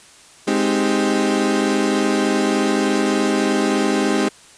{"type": "chord", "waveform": "35% pulse", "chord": "Ab major seventh", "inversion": "none", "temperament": "equal", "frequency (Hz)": [207.7, 261.6, 311.1, 392], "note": ["Ab3", "C4", "Eb4", "G4"], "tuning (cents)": [0, 0, 0, 0], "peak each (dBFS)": -20, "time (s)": [0.47, 4.29], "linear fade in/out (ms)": 10, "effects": ["white hiss -46 dBFS RMS until 4.57 s", "resampled to 22050 Hz"]}